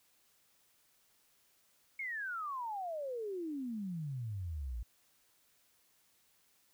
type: exponential sweep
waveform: sine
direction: down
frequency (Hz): 2217 to 53.9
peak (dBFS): -37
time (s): 1.99-4.83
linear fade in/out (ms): 5
effects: white hiss -71 dBFS RMS until 6.73 s